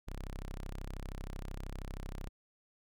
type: tone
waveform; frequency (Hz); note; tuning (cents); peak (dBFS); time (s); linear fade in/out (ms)
sawtooth; 32.91; C1; +11; -36; 0.07-2.29; 10
effects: none